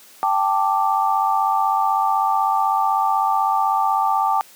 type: chord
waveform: sine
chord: G suspended second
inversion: none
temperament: equal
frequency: 784 / 880 / 1174.7 Hz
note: G5 / A5 / D6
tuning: 0 / 0 / 0 cents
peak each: -20 / -20 / -21 dBFS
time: 0.23-4.41 s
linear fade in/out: 0 ms
effects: white hiss -47 dBFS RMS until 4.55 s + high-pass 200 Hz 12 dB/octave